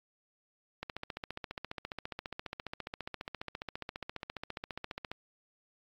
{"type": "click train", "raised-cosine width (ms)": 0.3, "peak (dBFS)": -22, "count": 64, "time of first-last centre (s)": [0.83, 5.116], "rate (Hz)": 14.7, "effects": ["AAC 64 kbps"]}